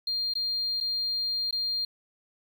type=tone with dropouts; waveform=triangle; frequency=4200 Hz; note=C8; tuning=6 cents sharp; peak=-23 dBFS; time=0.07-1.85 s; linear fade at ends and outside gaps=5 ms; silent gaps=0.337-0.353 / 0.803-0.809 / 1.51-1.526 s; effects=tanh soft clip ceiling -25 dBFS + 9-bit